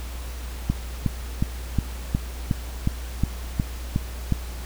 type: click train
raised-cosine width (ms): 5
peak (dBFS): -8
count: 11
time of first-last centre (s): 0.7-4.323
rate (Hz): 2.76
effects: added 60 Hz sine -31 dBFS peak until 4.65 s + pink hiss -41 dBFS RMS until 4.65 s